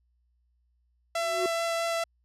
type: tone with vibrato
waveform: sawtooth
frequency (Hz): 670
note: E5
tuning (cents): +28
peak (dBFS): -23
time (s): 1.15-2.04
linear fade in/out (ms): 5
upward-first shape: triangle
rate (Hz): 4.6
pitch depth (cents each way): 9
type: tone with exponential growth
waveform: triangle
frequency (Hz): 368.1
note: F#4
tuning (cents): -9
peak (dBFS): -22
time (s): 1.16-1.46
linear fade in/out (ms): 2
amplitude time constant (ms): 65
effects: added 60 Hz sine -67 dBFS peak until 2.24 s + low-pass 10000 Hz 12 dB/octave